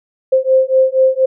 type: beating tone pair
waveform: sine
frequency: 522 / 526.2 Hz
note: C5 / C5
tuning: -4 / +10 cents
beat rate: 4.2 Hz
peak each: -12 dBFS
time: 0.32-1.26 s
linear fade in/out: 10 ms
effects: none